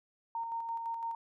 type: tone with tremolo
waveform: sine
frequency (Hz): 920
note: A#5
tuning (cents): -23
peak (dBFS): -33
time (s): 0.35-1.15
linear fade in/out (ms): 2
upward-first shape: square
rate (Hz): 5.9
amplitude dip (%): 35
effects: none